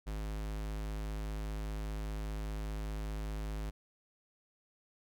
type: tone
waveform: square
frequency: 52.5 Hz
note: G#1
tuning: 19 cents sharp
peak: -37 dBFS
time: 0.06-3.71 s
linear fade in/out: 20 ms
effects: none